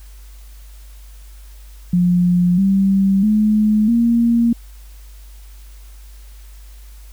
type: tone with pitch steps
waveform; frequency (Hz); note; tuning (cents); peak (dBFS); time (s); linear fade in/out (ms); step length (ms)
sine; 177.3 / 194.47 / 213.3 / 233.9; F3 / G3 / G#3 / A#3; +26 / -14 / +46 / +6; -11; 1.93-4.53; 5; 650
effects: added 50 Hz sine -36 dBFS peak until 7.12 s + white hiss -50 dBFS RMS until 7.12 s